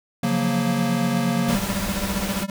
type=chord; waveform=square; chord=Gb major seventh; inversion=second; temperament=equal with one note detuned; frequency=138.59 / 174.61 / 183.19 / 233.1 Hz; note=Db3 / F3 / Gb3 / Bb3; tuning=0 / 0 / -17 / 0 cents; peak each=-28 / -29 / -26 / -23 dBFS; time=0.23-1.56 s; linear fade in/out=5 ms
type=noise; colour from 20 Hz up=pink; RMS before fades=-28 dBFS; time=1.48-2.44 s; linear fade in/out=10 ms
type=tone with tremolo; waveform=square; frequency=195.9 Hz; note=G3; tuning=1 cent flat; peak=-22 dBFS; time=1.49-2.5 s; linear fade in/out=2 ms; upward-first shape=sine; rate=15 Hz; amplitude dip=95%
effects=none